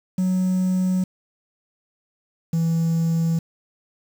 triangle tone pair in turn, 185 / 164.82 Hz, F#3 / E3, 0 / 0 cents, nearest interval major second, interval 200 cents, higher first, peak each -15 dBFS, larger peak neither, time 0.18-1.04 / 2.53-3.39 s, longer neither, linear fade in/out 5 ms, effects tanh soft clip ceiling -12 dBFS + 7-bit

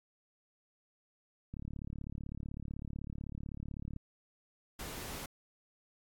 click train, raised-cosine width 5 ms, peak -30 dBFS, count 88, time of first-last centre 1.54-3.963 s, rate 35.9 Hz
pink noise, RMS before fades -43 dBFS, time 4.79-5.26 s, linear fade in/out 5 ms
effects AAC 64 kbps

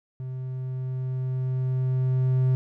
triangle tone with level ramp, 129.2 Hz, C3, 21 cents flat, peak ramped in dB -29 to -16 dBFS, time 0.2-2.55 s, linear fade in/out 0 ms, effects none

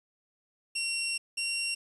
20% pulse tone pair in turn, 2738 / 2750 Hz, F7 / F7, -35 / -27 cents, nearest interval unison, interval 8 cents, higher second, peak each -25 dBFS, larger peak neither, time 0.75-1.18 / 1.37-1.75 s, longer first, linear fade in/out 10 ms, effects resampled to 32000 Hz + 9-bit

